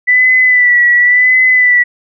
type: tone with vibrato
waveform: sine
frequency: 1979 Hz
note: B6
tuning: 3 cents sharp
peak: -5 dBFS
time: 0.07-1.84 s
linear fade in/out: 20 ms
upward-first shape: sine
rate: 0.93 Hz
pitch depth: 40 cents each way
effects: none